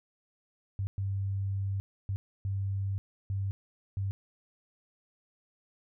sine tone bursts at uneven times, 98 Hz, G2, in tune, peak -29 dBFS, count 6, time 0.79-0.87 / 0.98-1.8 / 2.09-2.16 / 2.45-2.98 / 3.3-3.51 / 3.97-4.11 s, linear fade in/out 0 ms, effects none

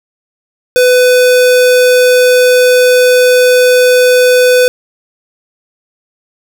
square tone, 500 Hz, B4, 21 cents sharp, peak -5 dBFS, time 0.76-4.68 s, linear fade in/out 0 ms, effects none

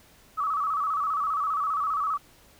sine tone with vibrato, 1214 Hz, D#6, 43 cents flat, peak -24 dBFS, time 0.37-2.18 s, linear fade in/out 20 ms, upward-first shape square, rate 15 Hz, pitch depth 94 cents each way, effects pink hiss -56 dBFS RMS until 2.59 s

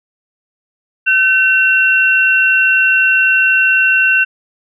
sine tone pair together, 1527.1 / 2726 Hz, G6 / F7, -46 / -43 cents, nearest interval minor seventh, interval 1003 cents, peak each -11 dBFS, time 1.06-4.25 s, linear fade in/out 20 ms, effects none

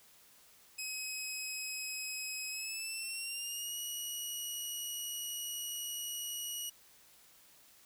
15% pulse tone with pitch glide, 2545 to 2907 Hz, D#7 to F#7, +39 to -31 cents, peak -31 dBFS, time 0.78-6.7 s, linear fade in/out 10 ms, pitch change +230 cents, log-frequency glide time 2.49-3.78 s, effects white hiss -62 dBFS RMS until 7.85 s

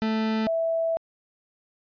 40% pulse / sine tone pair in turn, 220 / 657.9 Hz, A3 / E5, 0 / -4 cents, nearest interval octave + perfect fifth, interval 1896 cents, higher second, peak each -22 dBFS, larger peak neither, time 0.02-0.47 / 0.47-0.97 s, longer second, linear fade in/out 0 ms, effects resampled to 11025 Hz

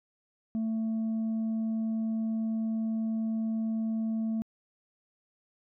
sine tone, 222.6 Hz, A3, 20 cents sharp, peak -25 dBFS, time 0.55-4.42 s, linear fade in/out 0 ms, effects tanh soft clip ceiling -27 dBFS

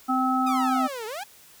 harmonic tone, 259 Hz, C4, 17 cents flat, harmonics 1 / 3 / 5, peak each -24 / -26 / -25 dBFS, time 0.08-0.88 s, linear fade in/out 20 ms
sawtooth exponential two-way sweep, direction down then up, 1275 to 420 to 866 Hz, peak -28 dBFS, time 0.46-1.24 s, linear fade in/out 10 ms, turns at 1.06 s
effects white hiss -52 dBFS RMS until 1.6 s

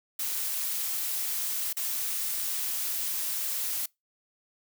blue noise with dropouts, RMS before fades -31 dBFS, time 0.19-3.86 s, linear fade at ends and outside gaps 5 ms, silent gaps 1.729-1.767 s, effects noise-tail reverb RT60 0.2 s tail -25 dB re dry

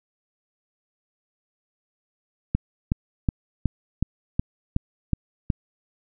click train, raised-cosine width 5 ms, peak -8 dBFS, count 9, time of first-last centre 2.55-5.502 s, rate 2.71 Hz, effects none

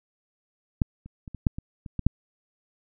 clicks, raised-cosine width 5 ms, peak -8 / -30 / -27 / -24 / -7 / -21 / -25 / -16 / -6 dBFS, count 9, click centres 0.818 / 1.06 / 1.278 / 1.347 / 1.468 / 1.585 / 1.862 / 1.993 / 2.066 s, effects none

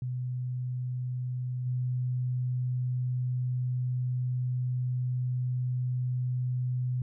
sine tone with level steps, 125.6 Hz, B2, 30 cents sharp, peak -30 / -27 dBFS, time 0.02-7.02 s, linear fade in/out 2 ms, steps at 1.65 s, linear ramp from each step 20 ms, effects none

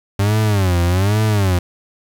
40% pulse tone with vibrato, 97 Hz, G2, 18 cents flat, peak -12 dBFS, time 0.19-1.59 s, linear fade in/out 5 ms, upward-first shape sine, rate 1.2 Hz, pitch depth 200 cents each way, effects 7-bit

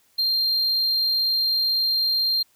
triangle tone, 4186 Hz, C8, in tune, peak -18 dBFS, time 0.18-2.43 s, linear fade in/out 10 ms, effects white hiss -62 dBFS RMS until 2.55 s

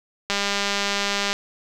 click train, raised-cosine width 0.2 ms, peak -6 dBFS, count 208, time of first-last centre 0.3-1.33 s, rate 201 Hz, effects none

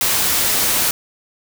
white noise, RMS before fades -17 dBFS, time 0.01-0.91 s, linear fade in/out 2 ms, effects none

